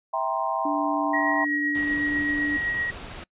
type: chord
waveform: sine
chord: C dominant seventh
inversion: first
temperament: just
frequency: 654.1 / 784.9 / 941.9 / 1046.5 Hz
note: E5 / G5 / Bb5 / C6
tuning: -14 / +2 / +18 / 0 cents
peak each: -29 dBFS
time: 0.13-1.45 s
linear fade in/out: 10 ms
type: tone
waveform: sine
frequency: 293.7 Hz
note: D4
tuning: in tune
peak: -26 dBFS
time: 0.65-2.57 s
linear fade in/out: 5 ms
type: tone with tremolo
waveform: sine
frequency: 1901 Hz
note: A#6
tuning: 33 cents sharp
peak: -23 dBFS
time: 1.13-2.91 s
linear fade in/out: 10 ms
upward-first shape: triangle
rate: 7.9 Hz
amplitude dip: 35%
type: noise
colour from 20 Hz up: pink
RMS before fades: -38 dBFS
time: 1.75-3.24 s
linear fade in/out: 2 ms
effects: noise-tail reverb RT60 0.1 s tail -25 dB re dry + resampled to 8000 Hz